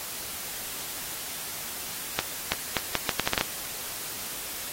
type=accelerating click train; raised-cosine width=0.2 ms; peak=-5 dBFS; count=10; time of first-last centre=2.19-3.411 s; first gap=330 ms; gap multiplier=0.75; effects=white hiss -36 dBFS RMS until 4.72 s + AAC 48 kbps